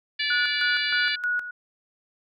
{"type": "harmonic tone", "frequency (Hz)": 580, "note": "D5", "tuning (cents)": -22, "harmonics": [3, 4, 5, 6, 7, 8], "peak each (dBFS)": [-29, -30, -31, -32, -32, -33], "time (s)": [0.19, 1.16], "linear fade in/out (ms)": 10}
{"type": "tone with tremolo", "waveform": "sine", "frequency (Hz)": 1460, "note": "F#6", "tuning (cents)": -24, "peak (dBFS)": -22, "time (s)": [0.3, 1.51], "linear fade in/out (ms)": 5, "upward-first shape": "square", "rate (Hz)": 3.2, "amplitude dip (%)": 70}
{"effects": []}